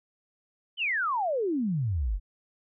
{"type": "exponential sweep", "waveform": "sine", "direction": "down", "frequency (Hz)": [3136, 41.2], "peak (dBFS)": -25, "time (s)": [0.77, 2.2], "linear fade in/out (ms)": 50, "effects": []}